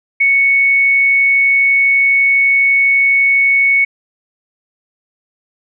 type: tone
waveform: sine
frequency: 2217 Hz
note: C#7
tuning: in tune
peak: -8 dBFS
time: 0.2-3.85 s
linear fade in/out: 10 ms
effects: none